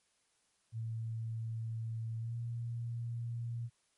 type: tone with pitch glide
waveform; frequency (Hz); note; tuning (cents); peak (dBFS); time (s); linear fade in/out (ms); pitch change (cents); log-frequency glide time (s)
sine; 113.1 to 117.56; A2 to A#2; +48 to +15; -36; 0.72-3.7; 50; +67; 2.18-2.36
effects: white hiss -75 dBFS RMS until 3.97 s + MP3 48 kbps